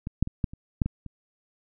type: clicks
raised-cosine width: 5 ms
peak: -19 / -8 / -21 / -12 / -28 / -9 / -15 / -26 dBFS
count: 8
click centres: 0.071 / 0.226 / 0.274 / 0.442 / 0.535 / 0.818 / 0.86 / 1.063 s
effects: none